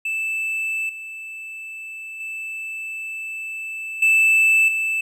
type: tone with level steps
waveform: triangle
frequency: 2638 Hz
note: E7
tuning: 1 cent sharp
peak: -20 / -30 / -26 / -11 / -18 dBFS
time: 0.05-5.01 s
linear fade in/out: 5 ms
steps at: 0.89 / 2.2 / 4.02 / 4.68 s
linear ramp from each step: 5 ms
effects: none